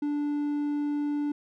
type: tone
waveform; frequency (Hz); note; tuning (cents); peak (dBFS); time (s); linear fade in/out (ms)
triangle; 292.4; D4; -7; -24; 0.02-1.32; 5
effects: none